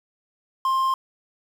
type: tone with quantisation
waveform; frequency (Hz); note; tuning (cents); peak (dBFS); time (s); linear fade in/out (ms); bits
triangle; 1056; C6; +16; -17; 0.65-0.94; 2; 7
effects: none